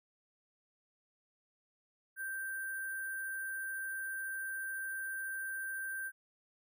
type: tone with sample-and-hold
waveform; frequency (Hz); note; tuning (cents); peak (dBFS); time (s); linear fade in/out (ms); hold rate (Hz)
sine; 1568; G6; 0; -37; 2.16-6.12; 50; 11025
effects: none